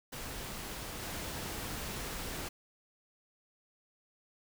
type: noise with level steps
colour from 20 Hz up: pink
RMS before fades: -42 / -40 dBFS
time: 0.12-2.49 s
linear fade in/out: 10 ms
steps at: 1.02 s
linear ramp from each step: 5 ms
effects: none